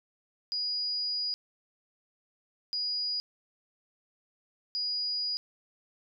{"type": "tone bursts at uneven times", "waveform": "sine", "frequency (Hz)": 4900, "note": "D#8", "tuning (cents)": -27, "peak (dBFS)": -29, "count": 3, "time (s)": [[0.52, 1.34], [2.73, 3.2], [4.75, 5.37]], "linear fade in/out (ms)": 0, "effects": []}